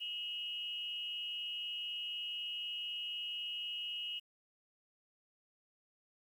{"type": "tone with amplitude modulation", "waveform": "sine", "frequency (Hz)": 2887, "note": "F#7", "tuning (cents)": -43, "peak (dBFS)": -35, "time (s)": [0, 4.2], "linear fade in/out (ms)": 20, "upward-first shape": "sine", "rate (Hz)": 256, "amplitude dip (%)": 70, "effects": ["11-bit"]}